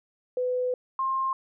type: tone pair in turn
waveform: sine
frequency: 501 / 1061.6 Hz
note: B4 / C6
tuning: +25 / +25 cents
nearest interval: octave + minor second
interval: 1300 cents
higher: second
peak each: -24 dBFS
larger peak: neither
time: 0.37-0.74 / 0.99-1.33 s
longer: first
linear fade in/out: 2 ms
effects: none